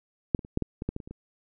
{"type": "clicks", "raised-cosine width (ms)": 3, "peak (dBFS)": [-8, -26, -29, -12, -15, -20, -15, -20, -28, -29, -27], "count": 11, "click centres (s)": [0.348, 0.392, 0.449, 0.574, 0.623, 0.821, 0.89, 0.964, 1.002, 1.075, 1.11], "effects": []}